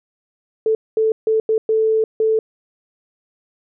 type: tone bursts at uneven times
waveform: sine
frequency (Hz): 440.3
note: A4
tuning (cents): +1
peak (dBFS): -13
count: 6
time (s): 0.66-0.75 / 0.97-1.12 / 1.27-1.4 / 1.49-1.58 / 1.69-2.04 / 2.2-2.39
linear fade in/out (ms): 2
effects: none

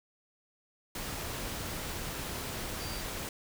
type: tone in noise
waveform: sine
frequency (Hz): 4699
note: D8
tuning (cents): 0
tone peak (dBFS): -45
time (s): 2.8-3.01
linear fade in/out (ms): 2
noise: pink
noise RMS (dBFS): -38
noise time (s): 0.95-3.29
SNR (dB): -10
effects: none

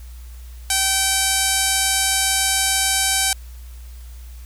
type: tone with low-pass filter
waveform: 5% pulse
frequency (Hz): 773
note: G5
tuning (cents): -24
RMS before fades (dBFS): -19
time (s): 0.7-3.33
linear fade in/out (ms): 2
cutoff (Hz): 11000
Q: 2.2
effects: added 60 Hz sine -34 dBFS peak until 4.45 s + white hiss -50 dBFS RMS until 4.45 s

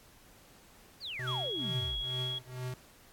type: exponential sweep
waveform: sine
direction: down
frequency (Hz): 4978 to 33.87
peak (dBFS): -37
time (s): 1-2.05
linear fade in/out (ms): 50
type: tone with tremolo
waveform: square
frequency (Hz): 126.7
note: B2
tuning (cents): +45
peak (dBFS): -35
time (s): 1.19-2.74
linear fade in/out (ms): 2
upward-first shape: triangle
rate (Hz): 2.2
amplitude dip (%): 100
type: tone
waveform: sine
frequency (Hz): 3322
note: G#7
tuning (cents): 0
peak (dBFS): -34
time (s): 1.27-2.39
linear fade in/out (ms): 10
effects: pink hiss -59 dBFS RMS until 3.12 s + AAC 64 kbps

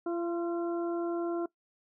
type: harmonic tone with a mistuned harmonic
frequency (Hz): 341.4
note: F4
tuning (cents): -39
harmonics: 1 / 2 / 3 / 4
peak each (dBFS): -30 / -39 / -46 / -44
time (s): 0.06-1.46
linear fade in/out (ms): 5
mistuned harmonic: 3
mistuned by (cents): +31
effects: noise-tail reverb RT60 0.1 s tail -20 dB re dry

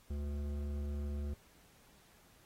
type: tone with hard clipping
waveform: triangle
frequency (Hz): 72.2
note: D2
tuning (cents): -29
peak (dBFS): -38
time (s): 0.1-1.34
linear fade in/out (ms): 5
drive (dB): 16
effects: pink hiss -65 dBFS RMS until 2.45 s + AAC 48 kbps

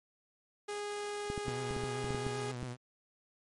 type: tone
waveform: sawtooth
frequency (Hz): 412.5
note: G#4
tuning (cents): -12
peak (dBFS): -33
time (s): 0.68-2.52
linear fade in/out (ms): 10
type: clicks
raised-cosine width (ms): 3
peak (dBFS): -25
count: 11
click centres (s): 1.301 / 1.378 / 1.482 / 1.709 / 1.765 / 1.837 / 2.044 / 2.106 / 2.147 / 2.266 / 2.629
type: tone with vibrato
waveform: sawtooth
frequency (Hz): 124.9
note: B2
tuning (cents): +20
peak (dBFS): -35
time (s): 1.44-2.77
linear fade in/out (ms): 50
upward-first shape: sine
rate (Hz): 7.7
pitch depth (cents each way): 54
effects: MP3 48 kbps

